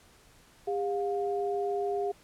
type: tone pair together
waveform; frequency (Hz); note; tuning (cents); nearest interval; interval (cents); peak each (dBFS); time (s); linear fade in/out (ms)
sine; 402.7 / 710.1; G4 / F5; +47 / +29; minor seventh; 982; -29 / -33; 0.67-2.12; 10
effects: pink hiss -59 dBFS RMS until 2.23 s + low-pass 12000 Hz 12 dB/octave